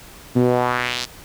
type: tone with band-pass filter sweep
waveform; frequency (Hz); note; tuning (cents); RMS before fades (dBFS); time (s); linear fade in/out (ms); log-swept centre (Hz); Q
sawtooth; 123.4; B2; -1; -19; 0.35-1.06; 20; 250 to 5300; 1.8
effects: pink hiss -42 dBFS RMS until 1.24 s